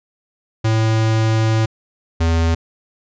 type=tone pair in turn; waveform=square; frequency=111 / 82.54 Hz; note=A2 / E2; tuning=+16 / +3 cents; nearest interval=perfect fourth; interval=513 cents; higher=first; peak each=-14 dBFS; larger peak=neither; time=0.64-1.66 / 2.2-2.55 s; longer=first; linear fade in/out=10 ms; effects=resampled to 16000 Hz